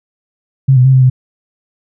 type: tone with pitch steps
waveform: sine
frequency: 134.1 / 126 / 132.8 / 130.4 / 128.1 Hz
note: C3 / B2 / C3 / C3 / C3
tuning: +43 / +35 / +26 / -5 / -36 cents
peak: -4 dBFS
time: 0.68-1.1 s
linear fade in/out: 10 ms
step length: 84 ms
effects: none